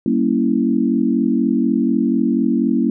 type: chord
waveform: sine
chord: G diminished seventh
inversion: none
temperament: equal with one note detuned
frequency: 193.19 / 233.1 / 277.2 / 329.6 Hz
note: G3 / Bb3 / Db4 / Fb4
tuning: -25 / 0 / 0 / 0 cents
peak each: -22 / -17 / -19 / -21 dBFS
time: 0.06-2.9 s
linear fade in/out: 2 ms
effects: none